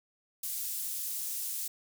pink high-pass noise, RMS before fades -36 dBFS, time 0.43-1.68 s, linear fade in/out 5 ms, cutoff 9300 Hz, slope 12 dB/octave, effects none

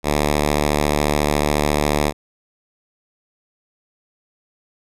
5% pulse tone, 74.1 Hz, D2, 16 cents sharp, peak -5 dBFS, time 0.03-2.13 s, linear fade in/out 50 ms, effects resampled to 32000 Hz

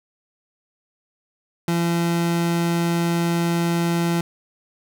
30% pulse tone, 170 Hz, F3, 46 cents flat, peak -16 dBFS, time 1.68-4.21 s, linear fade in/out 2 ms, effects none

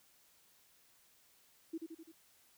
sine tone with echo, 325.5 Hz, E4, 22 cents flat, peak -37 dBFS, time 1.73-1.78 s, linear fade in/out 10 ms, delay 85 ms, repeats 4, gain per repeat -4 dB, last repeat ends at 2.12 s, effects white hiss -68 dBFS RMS until 2.57 s

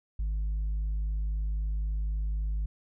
triangle tone with tanh clipping, 51.91 Hz, G#1, in tune, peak -28 dBFS, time 0.19-2.66 s, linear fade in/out 5 ms, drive 7 dB, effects none

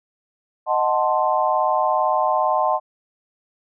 sine chord, D# diminished seventh, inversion none, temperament equal, 622.3 / 740 / 880 / 1046.5 Hz, D#5 / F#5 / A5 / C6, 0 / 0 / 0 / 0 cents, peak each -22 dBFS, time 0.66-2.8 s, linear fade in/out 50 ms, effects none

